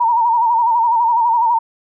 sine tone with vibrato, 932.3 Hz, A#5, in tune, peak -11 dBFS, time 0-1.59 s, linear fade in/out 10 ms, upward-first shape sine, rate 12 Hz, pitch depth 74 cents each way, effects none

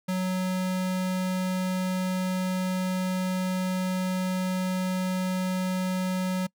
square tone, 185 Hz, F#3, in tune, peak -26 dBFS, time 0.08-6.47 s, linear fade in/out 10 ms, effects noise-tail reverb RT60 0.1 s tail -25 dB re dry

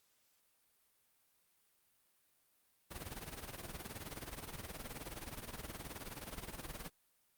pink noise with tremolo, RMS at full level -44 dBFS, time 2.9-6.9 s, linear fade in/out 20 ms, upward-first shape sine, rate 19 Hz, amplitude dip 75%, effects white hiss -75 dBFS RMS until 7.37 s + Opus 48 kbps

